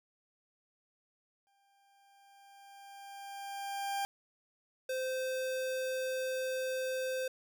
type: tone with exponential growth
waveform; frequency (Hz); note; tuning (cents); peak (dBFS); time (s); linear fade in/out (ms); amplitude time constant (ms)
40% pulse; 795; G5; +24; -31; 1.47-4.05; 0; 560
type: tone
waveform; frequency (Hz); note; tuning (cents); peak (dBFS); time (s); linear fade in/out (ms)
square; 518; C5; -17; -34; 4.89-7.28; 5
effects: none